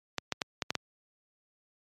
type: clicks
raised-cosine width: 0.2 ms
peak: -12 dBFS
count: 6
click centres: 0.183 / 0.323 / 0.418 / 0.622 / 0.705 / 0.753 s
effects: high-pass 100 Hz 12 dB/octave + MP3 96 kbps